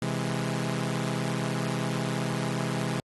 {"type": "chord", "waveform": "sawtooth", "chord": "C augmented", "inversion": "none", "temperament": "equal", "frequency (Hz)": [130.81, 164.81, 207.7], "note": ["C3", "E3", "G#3"], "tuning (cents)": [0, 0, 0], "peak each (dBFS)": [-27, -28, -29], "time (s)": [0.02, 3], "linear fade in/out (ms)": 2, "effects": ["AAC 32 kbps"]}